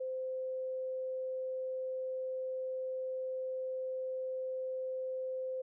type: tone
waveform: sine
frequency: 518 Hz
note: C5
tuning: 17 cents flat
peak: -35 dBFS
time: 0-5.62 s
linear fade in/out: 10 ms
effects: none